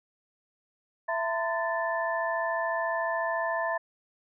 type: tone cluster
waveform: sine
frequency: 665 / 908 / 1022 / 1761 Hz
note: E5 / A#5 / C6 / A6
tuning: +15 / -46 / -41 / +1 cents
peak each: -30 / -35 / -33 / -32 dBFS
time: 1.08-3.78 s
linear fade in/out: 10 ms
effects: none